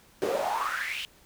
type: noise with high-pass filter sweep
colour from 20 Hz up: brown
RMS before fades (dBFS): -30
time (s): 0.22-1.05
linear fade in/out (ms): 0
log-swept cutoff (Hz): 400 to 3100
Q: 7.2
effects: pink hiss -58 dBFS RMS until 1.25 s